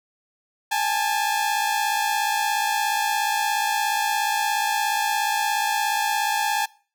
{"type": "tone pair together", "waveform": "sawtooth", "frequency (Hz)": [818, 875], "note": ["G#5", "A5"], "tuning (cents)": [-26, -10], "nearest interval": "minor second", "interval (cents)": 116, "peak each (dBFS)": -20, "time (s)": [0.71, 6.66], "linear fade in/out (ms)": 10, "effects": ["noise-tail reverb RT60 0.4 s tail -22 dB re dry"]}